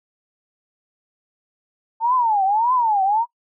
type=tone with vibrato; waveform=sine; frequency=884 Hz; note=A5; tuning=8 cents sharp; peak=-15 dBFS; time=2-3.26 s; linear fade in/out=50 ms; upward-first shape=triangle; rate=1.7 Hz; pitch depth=280 cents each way; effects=noise-tail reverb RT60 0.1 s tail -23 dB re dry